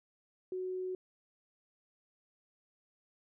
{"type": "tone", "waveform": "sine", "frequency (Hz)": 370, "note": "F#4", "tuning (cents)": 0, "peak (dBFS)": -35, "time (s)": [0.52, 0.95], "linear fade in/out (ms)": 2, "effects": []}